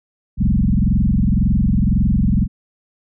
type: tone with frequency modulation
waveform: sine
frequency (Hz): 124.7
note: B2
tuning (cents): +17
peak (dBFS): -12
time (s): 0.37-2.48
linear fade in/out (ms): 50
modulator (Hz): 21.9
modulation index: 4.5
effects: none